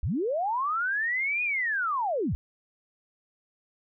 sine linear two-way sweep, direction up then down, 46.25 to 2489 to 46.25 Hz, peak -25 dBFS, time 0.03-2.35 s, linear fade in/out 0 ms, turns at 1.43 s, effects none

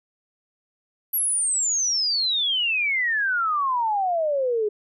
sine exponential sweep, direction down, 11840 to 410 Hz, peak -20 dBFS, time 1.13-4.69 s, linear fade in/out 10 ms, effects none

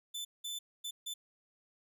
sawtooth tone bursts at uneven times, 3520 Hz, A7, in tune, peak -35 dBFS, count 4, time 0.14-0.25 / 0.44-0.59 / 0.84-0.91 / 1.06-1.14 s, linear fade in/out 10 ms, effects none

